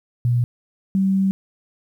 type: tone pair in turn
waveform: sine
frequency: 121 / 192.62 Hz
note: B2 / G3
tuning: -35 / -30 cents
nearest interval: minor sixth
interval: 805 cents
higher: second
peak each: -15 dBFS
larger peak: neither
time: 0.25-0.44 / 0.95-1.31 s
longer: second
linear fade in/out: 0 ms
effects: 9-bit